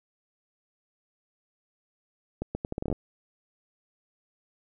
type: accelerating click train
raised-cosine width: 2 ms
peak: -17 dBFS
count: 11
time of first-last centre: 2.42-2.927 s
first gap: 130 ms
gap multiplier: 0.76
effects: none